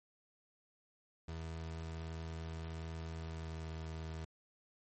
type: tone with pitch glide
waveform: 30% pulse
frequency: 81.4 to 80.28 Hz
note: E2 to E2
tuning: -21 to -45 cents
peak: -39 dBFS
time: 1.28-4.25 s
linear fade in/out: 5 ms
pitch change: -24 cents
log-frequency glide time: 3.23-3.71 s
effects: MP3 32 kbps